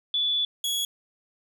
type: tone pair in turn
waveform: sine / sawtooth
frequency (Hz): 3453 / 3351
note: A7 / G#7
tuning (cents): -33 / +15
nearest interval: minor second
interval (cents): 52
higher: first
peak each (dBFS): -22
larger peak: neither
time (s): 0.14-0.45 / 0.64-0.85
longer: first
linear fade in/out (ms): 2
effects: none